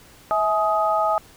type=tone cluster; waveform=sine; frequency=648 / 844 / 1254 Hz; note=E5 / G#5 / D#6; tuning=-30 / +28 / +13 cents; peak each=-22 dBFS; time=0.31-1.18 s; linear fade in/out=0 ms; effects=pink hiss -49 dBFS RMS until 1.36 s